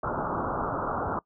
white low-pass noise, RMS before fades -30 dBFS, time 0.03-1.19 s, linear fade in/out 2 ms, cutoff 1400 Hz, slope 96 dB/octave, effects noise-tail reverb RT60 0.1 s tail -22 dB re dry

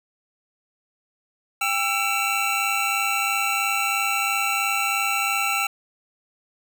square tone cluster, 795 / 1337 / 2282 / 2675 / 2778 Hz, G5 / E6 / C#7 / E7 / F7, +24 / +24 / +50 / +25 / -10 cents, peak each -29 / -27 / -31 / -26 / -32 dBFS, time 1.61-5.67 s, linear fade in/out 5 ms, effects none

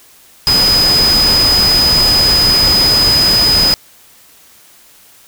sine tone in noise, 5000 Hz, D#8, 8 cents sharp, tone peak -8 dBFS, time 0.47-3.74 s, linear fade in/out 0 ms, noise pink, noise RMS -17 dBFS, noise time 0.47-3.74 s, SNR +6 dB, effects white hiss -44 dBFS RMS until 5.27 s

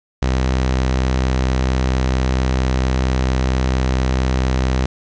sawtooth tone, 64.4 Hz, C2, 27 cents flat, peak -11 dBFS, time 0.22-4.86 s, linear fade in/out 5 ms, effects resampled to 16000 Hz + 7-bit

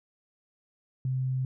sine tone, 130 Hz, C3, 11 cents flat, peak -26 dBFS, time 1.05-1.45 s, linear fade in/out 2 ms, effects none

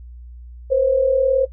sine tone pair together, 493.9 / 533.1 Hz, B4 / C5, 0 / +32 cents, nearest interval minor second, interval 132 cents, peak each -20 / -14 dBFS, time 0.7-1.46 s, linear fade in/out 20 ms, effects noise-tail reverb RT60 0.1 s tail -18 dB re dry + added 60 Hz sine -35 dBFS peak until 1.52 s

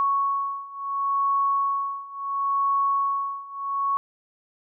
sine beating tone pair, 1108.7 / 1109.42 Hz, C#6 / C#6, 0 / +1 cents, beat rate 0.72 Hz, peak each -26 / -24 dBFS, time 0-3.97 s, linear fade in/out 0 ms, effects none

